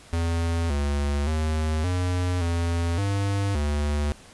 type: tone with pitch steps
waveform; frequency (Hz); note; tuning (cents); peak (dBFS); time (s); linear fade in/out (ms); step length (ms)
square; 83.8 / 71.7 / 78.1 / 90.1 / 84.9 / 99.6 / 73.5; E2 / D2 / D#2 / F#2 / F2 / G2 / D2; +29 / -41 / +7 / -45 / -48 / +28 / +2; -23; 0.13-4.12; 0; 570
effects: pink hiss -49 dBFS RMS until 4.33 s + resampled to 24000 Hz